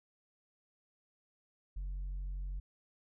sine tone, 46.25 Hz, F#1, in tune, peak -34 dBFS, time 1.76-2.6 s, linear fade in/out 10 ms, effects tanh soft clip ceiling -36 dBFS

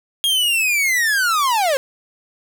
45% pulse linear sweep, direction down, 3279 to 514 Hz, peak -15 dBFS, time 0.24-1.77 s, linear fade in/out 0 ms, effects none

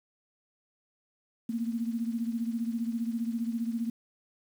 sine beating tone pair, 228.3 / 243.3 Hz, A#3 / B3, -36 / -26 cents, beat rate 15 Hz, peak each -30 / -35 dBFS, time 1.49-3.9 s, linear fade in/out 5 ms, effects 9-bit

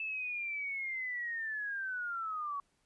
sine linear sweep, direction down, 2637 to 1113 Hz, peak -35 dBFS, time 0-2.6 s, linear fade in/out 2 ms, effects pink hiss -75 dBFS RMS until 2.85 s + resampled to 24000 Hz

